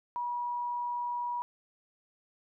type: tone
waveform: sine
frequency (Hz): 966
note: B5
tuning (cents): -39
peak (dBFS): -31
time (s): 0.16-1.42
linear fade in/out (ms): 0
effects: none